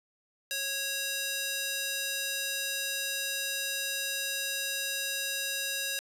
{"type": "tone with high-pass filter", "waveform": "square", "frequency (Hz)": 550, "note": "C#5", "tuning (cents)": -14, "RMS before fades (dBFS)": -33, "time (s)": [0.51, 5.99], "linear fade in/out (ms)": 0, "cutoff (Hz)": 2400, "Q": 0.65, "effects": ["resampled to 32000 Hz", "10-bit"]}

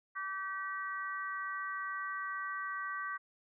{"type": "harmonic tone", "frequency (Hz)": 385.4, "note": "G4", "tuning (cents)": -29, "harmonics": [3, 4, 5], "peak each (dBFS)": [-39, -41, -43], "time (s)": [0.15, 3.18], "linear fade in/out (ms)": 20, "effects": []}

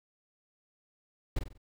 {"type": "noise with echo", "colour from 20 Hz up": "brown", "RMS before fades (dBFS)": -29, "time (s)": [1.36, 1.39], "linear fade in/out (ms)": 5, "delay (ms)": 47, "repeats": 4, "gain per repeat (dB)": -7, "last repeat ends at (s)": 1.578, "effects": []}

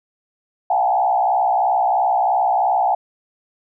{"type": "tone with frequency modulation", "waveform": "sine", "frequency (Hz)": 782, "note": "G5", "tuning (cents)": -4, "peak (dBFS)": -14, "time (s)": [0.7, 2.95], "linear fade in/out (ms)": 5, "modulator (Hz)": 63, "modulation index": 1.5, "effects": []}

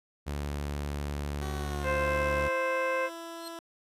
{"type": "tone", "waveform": "sawtooth", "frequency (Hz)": 72.3, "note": "D2", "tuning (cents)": -27, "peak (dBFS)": -28, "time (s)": [0.26, 2.49], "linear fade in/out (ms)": 20}
{"type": "tone with pitch glide", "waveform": "15% pulse", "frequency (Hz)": [378.9, 333.7], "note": ["F#4", "E4"], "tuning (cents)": [41, 21], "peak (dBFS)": -33, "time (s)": [1.42, 3.59], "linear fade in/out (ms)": 0, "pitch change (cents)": -220, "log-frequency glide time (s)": [1.53, 2.2]}
{"type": "harmonic tone", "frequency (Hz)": 523.3, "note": "C5", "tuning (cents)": 0, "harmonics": [1, 2, 3, 4, 5], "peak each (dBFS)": [-29, -33, -35, -38, -39], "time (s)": [1.83, 3.1], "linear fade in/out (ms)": 50}
{"type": "tone with exponential growth", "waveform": "sawtooth", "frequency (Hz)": 4186, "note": "C8", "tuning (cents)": 0, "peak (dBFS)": -35, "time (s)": [3.33, 3.48], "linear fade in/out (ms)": 0, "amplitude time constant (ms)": 32}
{"effects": ["resampled to 32000 Hz"]}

